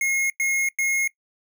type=tone bursts; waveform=square; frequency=2156 Hz; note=C#7; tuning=49 cents flat; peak=-21 dBFS; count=3; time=0.01-1.076 s; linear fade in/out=2 ms; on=290 ms; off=98 ms; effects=noise-tail reverb RT60 0.1 s tail -21 dB re dry